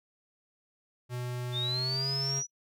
square tone with pitch glide, 123.47 to 137 Hz, B2 to C#3, 0 to -20 cents, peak -34 dBFS, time 1.09-2.43 s, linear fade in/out 50 ms, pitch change +180 cents, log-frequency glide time 1.66-2.1 s
sine linear sweep, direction up, 3517 to 5920 Hz, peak -30 dBFS, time 1.52-2.47 s, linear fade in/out 50 ms
effects noise-tail reverb RT60 0.1 s tail -26 dB re dry

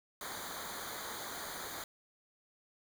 pink noise with comb filter, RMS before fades -43 dBFS, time 0.21-1.84 s, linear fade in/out 2 ms, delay 0.37 ms, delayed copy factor -0.9, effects none

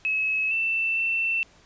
sine tone with pitch steps, 2576 / 2669 / 2684 Hz, E7 / E7 / E7, -41 / +21 / +31 cents, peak -22 dBFS, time 0.05-1.43 s, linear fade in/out 0 ms, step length 460 ms, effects pink hiss -56 dBFS RMS until 1.65 s + resampled to 16000 Hz

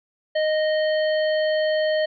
harmonic tone, 620 Hz, D#5, 6 cents flat, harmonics 1 / 3 / 5 / 7, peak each -19 / -29 / -33 / -36 dBFS, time 0.35-2.06 s, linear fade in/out 10 ms, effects none

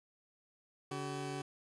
20% pulse tone pair together, 142.04 / 379.2 Hz, C#3 / F#4, +43 / +43 cents, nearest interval octave + perfect fourth, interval 1700 cents, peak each -36 / -37 dBFS, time 0.91-1.42 s, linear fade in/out 5 ms, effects resampled to 24000 Hz + 11-bit

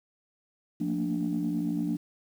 sine chord, Bb major seventh, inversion second, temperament equal with one note detuned, 174.61 / 224.1 / 233.1 / 293.7 Hz, F3 / A3 / Bb3 / D4, 0 / +32 / 0 / 0 cents, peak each -31 / -34 / -34 / -29 dBFS, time 0.8-1.97 s, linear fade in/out 10 ms, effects tanh soft clip ceiling -20 dBFS + 9-bit

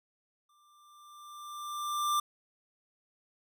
square tone with exponential growth, 1185 Hz, D6, 15 cents sharp, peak -26 dBFS, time 0.49-2.2 s, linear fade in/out 5 ms, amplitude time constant 370 ms, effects none

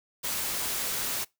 white noise, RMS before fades -31 dBFS, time 0.23-1.25 s, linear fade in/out 20 ms, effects noise-tail reverb RT60 0.2 s tail -23 dB re dry

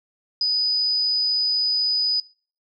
sine tone, 4978 Hz, D#8, in tune, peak -18 dBFS, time 0.41-2.2 s, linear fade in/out 2 ms, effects noise-tail reverb RT60 0.4 s tail -23 dB re dry

